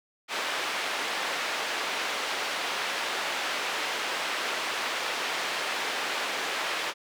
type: band-pass noise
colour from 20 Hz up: white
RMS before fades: -31 dBFS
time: 0.28-6.94 s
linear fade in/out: 50 ms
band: 420 to 2900 Hz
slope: 12 dB/octave
effects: none